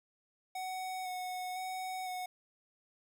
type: tone with vibrato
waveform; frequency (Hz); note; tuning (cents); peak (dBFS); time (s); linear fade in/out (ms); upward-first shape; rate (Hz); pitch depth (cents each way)
square; 740; F#5; 0; -38; 0.55-2.26; 5; square; 0.99; 15
effects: 11-bit